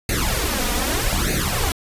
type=noise with flanger; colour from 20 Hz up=pink; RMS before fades=-21 dBFS; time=0.09-1.72 s; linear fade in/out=2 ms; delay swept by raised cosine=0.46 to 4.16 ms; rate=0.81 Hz; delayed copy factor=+0.85; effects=resampled to 32000 Hz